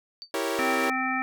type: tone with exponential decay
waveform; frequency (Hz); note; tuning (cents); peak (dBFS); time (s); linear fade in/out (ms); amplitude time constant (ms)
sine; 4583; D8; -43; -33; 0.22-0.31; 0; 19
type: chord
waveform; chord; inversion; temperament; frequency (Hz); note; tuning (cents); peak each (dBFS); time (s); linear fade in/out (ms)
sawtooth; E diminished seventh; none; equal; 329.6 / 392 / 466.2 / 554.4; E4 / G4 / Bb4 / Db5; 0 / 0 / 0 / 0; -28; 0.34-0.9; 2
type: harmonic tone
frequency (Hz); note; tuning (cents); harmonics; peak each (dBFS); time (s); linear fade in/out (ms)
259.8; C4; -12; 1 / 3 / 5 / 7 / 9; -31 / -31 / -31 / -31 / -31; 0.59-1.22; 0
effects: none